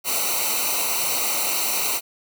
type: noise with comb filter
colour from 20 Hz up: white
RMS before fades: -23 dBFS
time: 0.04-2.01 s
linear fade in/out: 50 ms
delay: 0.59 ms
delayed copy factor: -1
effects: none